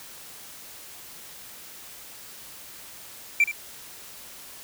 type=tone with echo; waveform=triangle; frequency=2348 Hz; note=D7; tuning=1 cent flat; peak=-13 dBFS; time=3.4-3.44 s; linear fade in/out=2 ms; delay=74 ms; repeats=1; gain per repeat=-12 dB; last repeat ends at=3.514 s; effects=tanh soft clip ceiling -9 dBFS + white hiss -44 dBFS RMS until 4.63 s